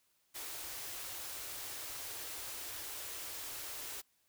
white band-stop noise, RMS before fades -44 dBFS, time 0.34-4.02 s, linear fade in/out 20 ms, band 140 to 270 Hz, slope 96 dB/octave, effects white hiss -75 dBFS RMS until 4.28 s

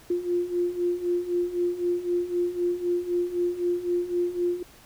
sine beating tone pair, 349.2 / 353.1 Hz, F4 / F4, 0 / +19 cents, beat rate 3.9 Hz, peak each -29 / -25 dBFS, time 0.1-4.63 s, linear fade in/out 5 ms, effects pink hiss -52 dBFS RMS until 4.85 s

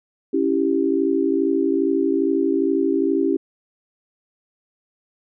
sine chord, C# diminished, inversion none, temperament equal, 277.2 / 329.6 / 392 Hz, C#4 / E4 / G4, 0 / 0 / 0 cents, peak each -21 dBFS, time 0.33-3.37 s, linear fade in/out 10 ms, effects none

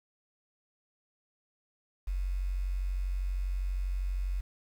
sine tone with quantisation, 46.25 Hz, F#1, in tune, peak -29 dBFS, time 2.07-4.41 s, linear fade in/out 10 ms, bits 9, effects none

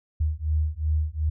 sine beating tone pair, 75.9 / 78.6 Hz, D#2 / D#2, -42 / +18 cents, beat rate 2.7 Hz, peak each -25 dBFS, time 0.2-1.3 s, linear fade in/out 10 ms, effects none

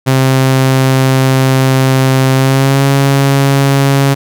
sawtooth tone with pitch glide, 132.2 to 137.89 Hz, C3 to C#3, +18 to -9 cents, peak -3 dBFS, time 0.06-4.15 s, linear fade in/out 20 ms, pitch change +73 cents, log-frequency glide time 2.33-2.85 s, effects none

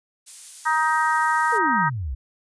violet noise, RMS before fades -34 dBFS, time 0.26-1.59 s, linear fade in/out 20 ms
harmonic tone, 313.9 Hz, D#4, 15 cents sharp, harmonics 3 / 4 / 5 / 6, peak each -21 / -23 / -25 / -27 dBFS, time 0.65-1.9 s, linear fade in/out 20 ms
sine exponential sweep, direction down, 493.9 to 58.27 Hz, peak -25 dBFS, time 1.52-2.15 s, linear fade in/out 10 ms
effects resampled to 22050 Hz

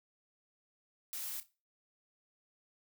blue noise with echo, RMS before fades -41 dBFS, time 1.13-1.4 s, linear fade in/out 0 ms, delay 30 ms, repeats 2, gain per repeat -14 dB, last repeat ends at 1.46 s, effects noise-tail reverb RT60 0.3 s tail -18 dB re dry

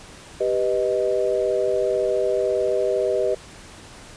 sine chord, G augmented, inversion none, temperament equal, 392 / 493.9 / 622.3 Hz, G4 / B4 / D#5, 0 / 0 / 0 cents, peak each -23 dBFS, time 0.4-3.35 s, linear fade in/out 10 ms, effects pink hiss -43 dBFS RMS until 4.16 s + resampled to 22050 Hz

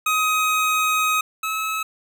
25% pulse tone pair in turn, 1259 / 1291.4 Hz, D#6 / E6, +20 / -36 cents, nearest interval unison, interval 44 cents, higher second, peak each -14 / -19 dBFS, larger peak first, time 0.06-1.21 / 1.43-1.83 s, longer first, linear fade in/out 5 ms, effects none

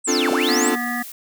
sine linear two-way sweep, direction down then up, 8460 to 200 to 8460 Hz, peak -21 dBFS, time 0.04-0.7 s, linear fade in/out 20 ms, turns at 0.31 s
45% pulse chord, D minor seventh, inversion third, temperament equal, 261.6 / 293.7 / 349.2 / 440 Hz, C4 / D4 / F4 / A4, 0 / 0 / 0 / 0 cents, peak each -24 dBFS, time 0.07-0.76 s, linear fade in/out 20 ms
blue noise, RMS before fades -36 dBFS, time 0.41-1.12 s, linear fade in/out 2 ms
harmonic tone, 243.4 Hz, B3, 25 cents flat, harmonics 1 / 3 / 5 / 7 / 8, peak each -26 / -30 / -32 / -29 / -28 dBFS, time 0.48-1.03 s, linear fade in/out 10 ms
effects none

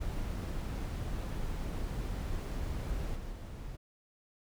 brown noise with level steps, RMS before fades -36 / -41 / -43 dBFS, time 0-3.77 s, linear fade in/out 20 ms, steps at 3.14 / 3.31 s, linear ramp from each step 20 ms, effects none

